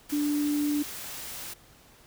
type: tone in noise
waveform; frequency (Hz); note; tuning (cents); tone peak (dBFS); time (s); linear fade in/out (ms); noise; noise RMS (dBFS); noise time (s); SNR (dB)
sine; 293.6; D4; 0; -24; 0.12-0.83; 10; white; -39; 0.09-1.54; +12
effects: pink hiss -56 dBFS RMS until 2.06 s